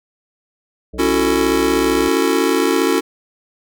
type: harmonic tone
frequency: 62.2 Hz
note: B1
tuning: 13 cents sharp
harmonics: 1 / 3 / 5 / 7 / 9 / 10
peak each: -30 / -35 / -36 / -35 / -42 / -41 dBFS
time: 0.93-2.09 s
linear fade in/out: 10 ms
type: chord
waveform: square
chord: F# minor seventh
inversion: second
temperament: just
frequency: 277.5 / 333 / 370 / 444 Hz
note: C#4 / E4 / F#4 / A4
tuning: +2 / +18 / 0 / +16 cents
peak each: -20 dBFS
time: 0.98-3.01 s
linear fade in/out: 20 ms
effects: none